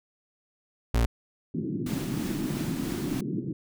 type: tone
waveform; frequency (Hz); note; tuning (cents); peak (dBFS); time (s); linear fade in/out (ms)
35% pulse; 58.27; A#1; 0; -19; 0.94-1.06; 5
type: band-pass noise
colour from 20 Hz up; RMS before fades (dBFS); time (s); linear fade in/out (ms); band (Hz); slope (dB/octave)
white; -31; 1.54-3.53; 5; 120 to 340; 48
type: noise with tremolo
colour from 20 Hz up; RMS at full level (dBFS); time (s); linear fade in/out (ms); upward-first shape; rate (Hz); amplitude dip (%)
pink; -38; 1.86-3.21; 5; triangle; 3.1; 30
effects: none